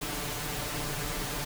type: noise with comb filter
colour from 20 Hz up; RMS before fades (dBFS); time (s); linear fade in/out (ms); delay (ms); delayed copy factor
pink; -34; 0.01-1.45; 10; 6.8; +1
effects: none